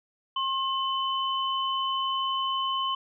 sine tone pair together, 1069 / 3026 Hz, C6 / F#7, +37 / +38 cents, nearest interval octave + tritone, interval 1801 cents, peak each -27 / -30 dBFS, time 0.36-2.95 s, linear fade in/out 5 ms, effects none

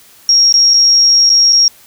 sine tone with dropouts, 5588 Hz, F8, in tune, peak -5 dBFS, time 0.29-1.68 s, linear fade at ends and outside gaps 1 ms, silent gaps 0.525-0.54 / 0.737-0.741 / 1.294-1.3 / 1.525-1.529 s, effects white hiss -43 dBFS RMS until 1.86 s

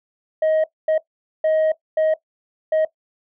sine tone bursts at uneven times, 629 Hz, D#5, 19 cents sharp, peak -12 dBFS, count 5, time 0.42-0.64 / 0.88-0.98 / 1.44-1.72 / 1.97-2.14 / 2.72-2.85 s, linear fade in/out 5 ms, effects noise-tail reverb RT60 0.1 s tail -17 dB re dry + tanh soft clip ceiling -14 dBFS

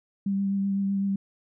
sine tone with vibrato, 197 Hz, G3, 9 cents sharp, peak -23 dBFS, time 0.26-1.16 s, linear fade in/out 5 ms, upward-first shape triangle, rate 7.9 Hz, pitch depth 19 cents each way, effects none

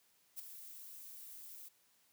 violet noise with ADSR envelope, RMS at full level -42 dBFS, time 0.36-1.69 s, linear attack 32 ms, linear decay 9 ms, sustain -10 dB, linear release 14 ms, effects white hiss -72 dBFS RMS until 2.12 s + high-pass 80 Hz 12 dB/octave

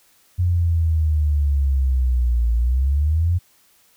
sine exponential two-way sweep, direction down then up, 90 to 57 to 90 Hz, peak -15 dBFS, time 0.38-3.39 s, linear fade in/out 20 ms, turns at 2.54 s, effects white hiss -57 dBFS RMS until 3.96 s

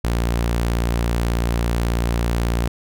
sawtooth tone, 58.27 Hz, A#1, in tune, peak -14 dBFS, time 0.04-2.68 s, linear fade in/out 5 ms, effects none

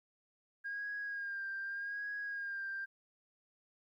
sine tone with vibrato, 1619 Hz, G#6, 45 cents flat, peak -37 dBFS, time 0.64-2.86 s, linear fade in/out 20 ms, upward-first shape sine, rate 0.84 Hz, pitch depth 40 cents each way, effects tanh soft clip ceiling -33 dBFS + 13-bit

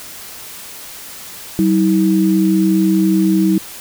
sine tone pair together, 190.6 / 320.5 Hz, G3 / E4, -48 / -49 cents, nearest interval major sixth, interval 899 cents, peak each -13 dBFS, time 1.59-3.58 s, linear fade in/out 0 ms, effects white hiss -33 dBFS RMS until 3.8 s

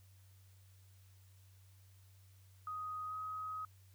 sine tone with pitch glide, 1250 to 1263.8 Hz, D#6 to D#6, +8 to +27 cents, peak -40 dBFS, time 2.67-3.65 s, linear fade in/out 2 ms, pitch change +19 cents, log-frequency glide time 3.07-3.15 s, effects added 95 Hz sine -60 dBFS peak until 3.94 s + white hiss -71 dBFS RMS until 3.94 s

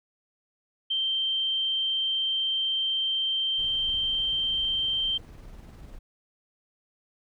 sine tone, 3136 Hz, G7, in tune, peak -24 dBFS, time 0.9-5.18 s, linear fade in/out 10 ms
brown noise with tremolo, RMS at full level -43 dBFS, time 3.58-5.99 s, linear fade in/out 10 ms, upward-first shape square, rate 20 Hz, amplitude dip 30%
effects none

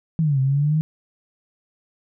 sine exponential two-way sweep, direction down then up, 166.6 to 131.1 to 158.8 Hz, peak -16 dBFS, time 0.19-0.81 s, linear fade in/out 0 ms, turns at 0.4 s, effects none

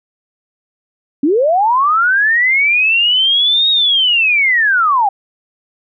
sine linear two-way sweep, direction up then down, 261.6 to 3786 to 762 Hz, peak -9 dBFS, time 1.23-5.09 s, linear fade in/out 5 ms, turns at 3.7 s, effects none

